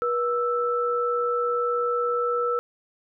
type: tone pair together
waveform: sine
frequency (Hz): 482.4 / 1321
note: B4 / E6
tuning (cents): -41 / +3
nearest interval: octave + perfect fourth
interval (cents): 1744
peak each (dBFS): -24 / -25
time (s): 0.02-2.59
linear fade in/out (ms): 0
effects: none